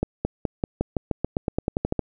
accelerating click train, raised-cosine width 2 ms, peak -9 dBFS, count 16, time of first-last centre 0.03-1.993 s, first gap 220 ms, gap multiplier 0.92, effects none

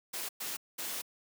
white noise bursts at uneven times, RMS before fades -38 dBFS, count 3, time 0.13-0.29 / 0.4-0.57 / 0.78-1.02 s, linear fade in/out 10 ms, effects high-pass 200 Hz 12 dB/octave

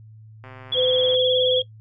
click train, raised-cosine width 0.5 ms, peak -27 dBFS, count 93, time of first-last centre 0.44-1.148 s, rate 130 Hz
sine tone with vibrato, 3318 Hz, G#7, 2 cents flat, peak -20 dBFS, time 0.72-1.62 s, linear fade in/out 5 ms, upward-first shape sine, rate 19 Hz, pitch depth 58 cents each way
sine tone, 508 Hz, B4, 49 cents sharp, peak -18 dBFS, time 0.74-1.63 s, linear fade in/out 50 ms
effects noise-tail reverb RT60 0.1 s tail -19 dB re dry + added 109 Hz sine -42 dBFS peak until 1.8 s

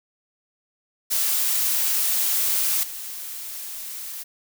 blue noise with level steps, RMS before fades -22 / -34 dBFS, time 1.1-4.24 s, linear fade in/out 20 ms, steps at 2.83 s, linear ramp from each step 5 ms, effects none

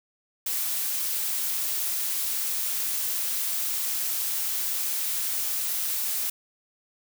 blue noise, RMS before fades -28 dBFS, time 0.46-6.3 s, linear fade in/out 5 ms, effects none

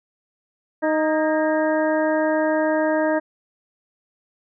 harmonic tone with a mistuned harmonic, 311.1 Hz, D#4, in tune, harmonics 1 / 2 / 3 / 4 / 5 / 6, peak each -22 / -20 / -27 / -35 / -29 / -33 dBFS, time 0.82-3.2 s, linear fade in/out 20 ms, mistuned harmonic 5, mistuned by +59 cents, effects none

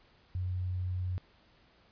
sine tone, 91.2 Hz, F#2, 24 cents flat, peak -31 dBFS, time 0.35-1.18 s, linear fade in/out 0 ms, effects pink hiss -64 dBFS RMS until 1.91 s + resampled to 11025 Hz

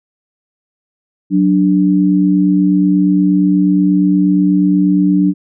sine tone pair together, 185.31 / 293.7 Hz, F#3 / D4, +3 / 0 cents, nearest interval minor sixth, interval 797 cents, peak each -11 dBFS, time 1.3-5.34 s, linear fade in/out 50 ms, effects none

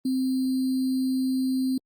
sine tone with sample-and-hold, 260.6 Hz, C4, 7 cents flat, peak -22 dBFS, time 0.05-1.78 s, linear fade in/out 5 ms, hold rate 4410 Hz, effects Opus 32 kbps

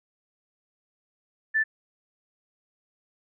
sine tone, 1760 Hz, A6, in tune, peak -20 dBFS, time 1.54-1.64 s, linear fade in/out 20 ms, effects none

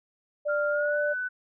sine tone, 590 Hz, D5, 8 cents sharp, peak -25 dBFS, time 0.45-1.14 s, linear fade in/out 20 ms
sine tone with pitch glide, 1396.9 to 1497.2 Hz, F6 to F#6, 0 to +20 cents, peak -28 dBFS, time 0.48-1.29 s, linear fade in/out 20 ms, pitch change +120 cents, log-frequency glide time 0.69-0.98 s
effects none

